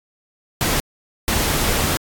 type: noise bursts at uneven times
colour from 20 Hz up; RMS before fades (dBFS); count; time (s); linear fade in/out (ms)
pink; -19; 2; 0.61-0.8 / 1.28-1.97; 0
effects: AAC 64 kbps